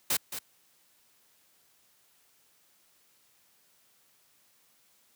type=noise with echo; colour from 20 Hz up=white; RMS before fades=-27 dBFS; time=0.1-0.17 s; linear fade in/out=5 ms; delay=220 ms; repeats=1; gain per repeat=-10 dB; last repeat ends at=0.39 s; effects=white hiss -66 dBFS RMS until 5.15 s + high-pass 80 Hz 12 dB/octave